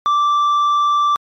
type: tone with tanh clipping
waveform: triangle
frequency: 1171 Hz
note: D6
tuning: 5 cents flat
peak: -13 dBFS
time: 0.06-1.16 s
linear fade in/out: 0 ms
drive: 9 dB
effects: MP3 96 kbps